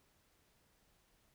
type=silence; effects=pink hiss -73 dBFS RMS until 1.34 s